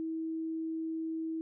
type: tone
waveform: sine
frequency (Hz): 322.7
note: E4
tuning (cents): -37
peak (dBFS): -33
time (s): 0-1.41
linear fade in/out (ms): 0
effects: none